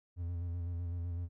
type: tone with vibrato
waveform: triangle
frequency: 86.4 Hz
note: F2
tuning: 18 cents flat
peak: -33 dBFS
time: 0.16-1.29 s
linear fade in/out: 50 ms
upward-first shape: square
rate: 7.9 Hz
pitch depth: 32 cents each way
effects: none